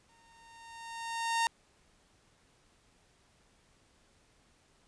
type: tone with exponential growth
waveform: sawtooth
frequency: 920 Hz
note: A#5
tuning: 23 cents flat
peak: -22 dBFS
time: 0.09-1.47 s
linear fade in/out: 1 ms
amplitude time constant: 300 ms
effects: pink hiss -67 dBFS RMS until 4.87 s + resampled to 22050 Hz